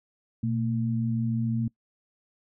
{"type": "tone pair together", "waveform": "sine", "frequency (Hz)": [119.8, 226.4], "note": ["A#2", "A3"], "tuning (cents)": [48, 50], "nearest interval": "major seventh", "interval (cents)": 1102, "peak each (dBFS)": -27, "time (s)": [0.43, 1.68], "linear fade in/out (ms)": 5, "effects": ["noise-tail reverb RT60 0.1 s tail -23 dB re dry"]}